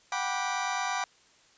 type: chord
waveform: 30% pulse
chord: G major seventh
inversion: third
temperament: just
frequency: 735 / 784 / 980 / 1176 Hz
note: F#5 / G5 / B5 / D6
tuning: -12 / 0 / -14 / +2 cents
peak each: -32 dBFS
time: 0.12-1.04 s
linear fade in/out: 2 ms
effects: white hiss -61 dBFS RMS until 1.57 s + resampled to 16000 Hz